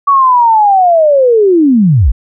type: linear sweep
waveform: sine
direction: down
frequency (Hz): 1137 to 42.58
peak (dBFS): -4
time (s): 0.07-2.12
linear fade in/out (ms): 10
effects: none